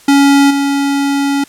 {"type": "tone with level steps", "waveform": "square", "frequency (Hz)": 280, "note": "C#4", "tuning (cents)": 18, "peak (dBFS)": [-6, -12], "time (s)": [0.08, 1.44], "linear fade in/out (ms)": 5, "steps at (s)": 0.5, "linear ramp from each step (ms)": 10, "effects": ["white hiss -42 dBFS RMS until 1.48 s", "low-pass 11000 Hz 12 dB/octave"]}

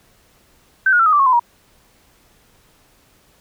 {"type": "tone with pitch steps", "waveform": "sine", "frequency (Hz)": [1544, 1440.6, 1344.1, 1254.1, 1170.1, 1091.8, 1018.7, 950.4], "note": ["G6", "F#6", "E6", "D#6", "D6", "C#6", "C6", "A#5"], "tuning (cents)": [-27, -47, 33, 13, -7, -27, -47, 33], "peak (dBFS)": -10, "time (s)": [0.86, 1.396], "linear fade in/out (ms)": 5, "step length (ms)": 67, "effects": ["pink hiss -55 dBFS RMS until 3.4 s"]}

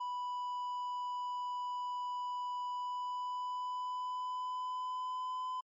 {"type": "tone with pitch glide", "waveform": "triangle", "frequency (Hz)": [987.8, 1013.2], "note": ["B5", "B5"], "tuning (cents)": [0, 44], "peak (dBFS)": -34, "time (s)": [0, 5.61], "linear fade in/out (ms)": 10, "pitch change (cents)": 44, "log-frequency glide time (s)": [2.7, 5.48], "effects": ["MP3 32 kbps"]}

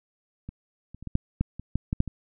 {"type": "clicks", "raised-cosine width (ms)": 5, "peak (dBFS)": [-24, -30, -29, -21, -9, -11, -24, -12, -13, -8, -21], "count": 11, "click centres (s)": [0.49, 0.946, 1.026, 1.073, 1.154, 1.41, 1.596, 1.756, 1.929, 2.004, 2.077], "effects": []}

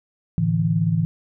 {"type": "chord", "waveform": "sine", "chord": "A suspended fourth", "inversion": "none", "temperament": "equal", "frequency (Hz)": [110, 146.83, 164.81], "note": ["A2", "D3", "E3"], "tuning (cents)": [0, 0, 0], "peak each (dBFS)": [-23, -25, -19], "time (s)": [0.38, 1.05], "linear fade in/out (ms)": 0, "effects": []}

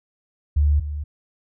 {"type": "tone pair in turn", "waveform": "sine", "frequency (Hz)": [73.42, 73.89], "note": ["D2", "D2"], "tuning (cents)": [0, 11], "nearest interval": "unison", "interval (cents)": 11, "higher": "second", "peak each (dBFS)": [-14, -25], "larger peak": "first", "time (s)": [[0.56, 0.8], [0.8, 1.04]], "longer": "neither", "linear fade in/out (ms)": 10, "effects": []}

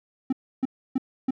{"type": "tone bursts", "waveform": "triangle", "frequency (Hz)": 261.6, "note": "C4", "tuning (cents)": 0, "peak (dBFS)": -18, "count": 4, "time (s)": [0.3, 1.308], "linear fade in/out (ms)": 5, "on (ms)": 27, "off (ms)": 300, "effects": []}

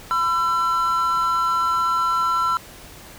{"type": "tone pair together", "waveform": "triangle", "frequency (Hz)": [1008.4, 1346], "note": ["B5", "E6"], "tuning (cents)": [36, 36], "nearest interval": "perfect fourth", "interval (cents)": 500, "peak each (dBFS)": [-22, -17], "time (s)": [0.11, 2.57], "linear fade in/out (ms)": 0, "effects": ["pink hiss -42 dBFS RMS until 3.18 s"]}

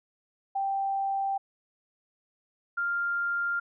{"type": "tone pair in turn", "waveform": "sine", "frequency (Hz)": [784, 1396.9], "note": ["G5", "F6"], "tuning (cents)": [0, 0], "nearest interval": "minor seventh", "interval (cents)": 1000, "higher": "second", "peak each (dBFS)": -26, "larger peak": "neither", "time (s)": [[0.55, 1.38], [2.77, 3.6]], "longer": "neither", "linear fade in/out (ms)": 10, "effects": []}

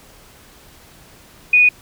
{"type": "tone", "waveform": "sine", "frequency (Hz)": 2472, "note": "D#7", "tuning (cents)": -12, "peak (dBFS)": -8, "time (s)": [1.53, 1.69], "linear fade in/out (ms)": 5, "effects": ["pink hiss -46 dBFS RMS until 1.81 s"]}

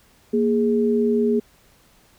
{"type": "tone pair together", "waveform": "sine", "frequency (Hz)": [233.7, 415.3], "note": ["A#3", "G#4"], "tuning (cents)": [5, 0], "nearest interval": "minor seventh", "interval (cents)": 995, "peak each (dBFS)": -19, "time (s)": [0.33, 1.4], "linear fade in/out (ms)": 10, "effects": ["pink hiss -56 dBFS RMS until 2.18 s"]}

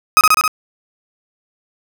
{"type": "tone with echo", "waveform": "35% pulse", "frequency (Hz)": 1261, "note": "D#6", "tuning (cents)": 23, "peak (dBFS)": -3, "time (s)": [0.17, 0.21], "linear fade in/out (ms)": 0, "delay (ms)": 67, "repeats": 4, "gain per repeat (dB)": -2, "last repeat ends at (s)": 0.478, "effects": []}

